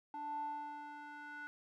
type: tone with band-pass filter sweep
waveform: square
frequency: 294.1 Hz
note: D4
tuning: 3 cents sharp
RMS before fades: -45 dBFS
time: 0.14-1.47 s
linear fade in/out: 0 ms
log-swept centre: 790 to 1400 Hz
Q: 7.1
effects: none